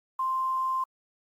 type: tone with quantisation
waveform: sine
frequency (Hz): 1046.5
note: C6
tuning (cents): 0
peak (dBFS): -25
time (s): 0.19-0.84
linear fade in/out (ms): 5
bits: 9
effects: Opus 48 kbps